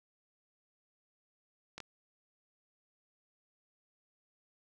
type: clicks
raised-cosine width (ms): 0.2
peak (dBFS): -26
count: 2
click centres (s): 1.78 / 1.803
effects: none